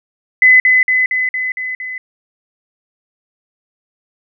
sine tone with echo, 2019 Hz, B6, 38 cents sharp, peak -4 dBFS, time 0.42-0.6 s, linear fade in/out 2 ms, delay 230 ms, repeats 6, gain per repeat -3 dB, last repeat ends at 1.98 s, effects none

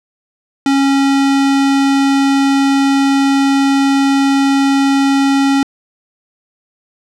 square tone, 274.8 Hz, C#4, 15 cents flat, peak -10 dBFS, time 0.66-5.63 s, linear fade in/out 2 ms, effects low-pass 7000 Hz 12 dB/octave

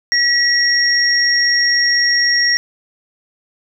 sine tone pair together, 1930 / 5574 Hz, B6 / F8, -40 / -4 cents, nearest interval octave + tritone, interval 1836 cents, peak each -14 dBFS, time 0.12-2.57 s, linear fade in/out 0 ms, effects none

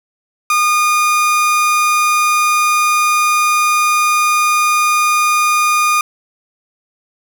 30% pulse tone, 1220 Hz, D#6, 34 cents flat, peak -8 dBFS, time 0.5-6.01 s, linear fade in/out 2 ms, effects none

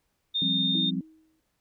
sine tone, 3647 Hz, A#7, 39 cents flat, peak -24 dBFS, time 0.34-0.91 s, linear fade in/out 20 ms
sine chord, F suspended second, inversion none, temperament equal, 174.61 / 196 / 261.6 Hz, F3 / G3 / C4, 0 / 0 / 0 cents, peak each -31 dBFS, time 0.42-1.01 s, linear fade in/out 2 ms
sine tone with exponential decay, 317 Hz, D#4, 32 cents sharp, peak -30 dBFS, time 0.75-1.4 s, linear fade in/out 1 ms, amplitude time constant 140 ms
effects pink hiss -75 dBFS RMS until 1.6 s

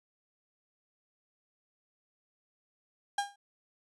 35% pulse tone with exponential decay, 807 Hz, G#5, 50 cents flat, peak -24 dBFS, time 3.18-3.36 s, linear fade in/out 5 ms, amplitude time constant 39 ms, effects resampled to 24000 Hz

